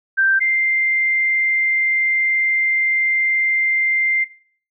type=tone pair in turn; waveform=sine; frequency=1568 / 2093 Hz; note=G6 / C7; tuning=0 / 0 cents; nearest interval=perfect fourth; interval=500 cents; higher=second; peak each=-12 / -14 dBFS; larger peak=first; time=0.17-0.4 / 0.4-4.25 s; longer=second; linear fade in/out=20 ms; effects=noise-tail reverb RT60 0.5 s tail -20 dB re dry